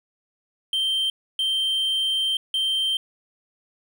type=tone bursts at uneven times; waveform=triangle; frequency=3136 Hz; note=G7; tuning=in tune; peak=-19 dBFS; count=3; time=0.73-1.1 / 1.39-2.37 / 2.54-2.97 s; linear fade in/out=2 ms; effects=none